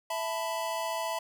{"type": "chord", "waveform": "square", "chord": "E suspended fourth", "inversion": "none", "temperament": "equal with one note detuned", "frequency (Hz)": [659.3, 880, 994.6], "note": ["E5", "A5", "B5"], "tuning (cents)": [0, 0, 12], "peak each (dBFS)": [-35, -37, -36], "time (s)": [0.1, 1.19], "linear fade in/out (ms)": 5, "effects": []}